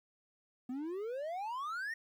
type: exponential sweep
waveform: triangle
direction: up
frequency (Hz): 243.6 to 1894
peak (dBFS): -35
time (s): 0.69-1.94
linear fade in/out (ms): 5
effects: 12-bit